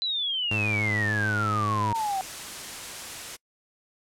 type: exponential sweep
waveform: sine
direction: down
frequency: 4046 to 750 Hz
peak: -25 dBFS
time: 0.02-2.21 s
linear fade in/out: 0 ms
type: tone with vibrato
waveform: sawtooth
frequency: 105.5 Hz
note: G#2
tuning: 28 cents sharp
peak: -23 dBFS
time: 0.51-1.93 s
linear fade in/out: 5 ms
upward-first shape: triangle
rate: 6.8 Hz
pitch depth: 27 cents each way
type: noise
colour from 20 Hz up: white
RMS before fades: -37 dBFS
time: 1.94-3.37 s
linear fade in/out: 20 ms
effects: noise-tail reverb RT60 0.1 s tail -26 dB re dry + low-pass 10000 Hz 12 dB/octave